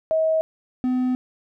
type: tone pair in turn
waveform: sine / triangle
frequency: 638 / 253.2 Hz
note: D#5 / B3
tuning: +43 / +43 cents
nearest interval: octave + major third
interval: 1600 cents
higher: first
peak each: -17 dBFS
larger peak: neither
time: 0.11-0.41 / 0.84-1.15 s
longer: second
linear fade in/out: 0 ms
effects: none